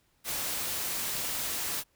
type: noise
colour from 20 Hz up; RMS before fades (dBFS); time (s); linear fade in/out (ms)
white; -33; 0.24-1.84; 50
effects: pink hiss -70 dBFS RMS until 1.95 s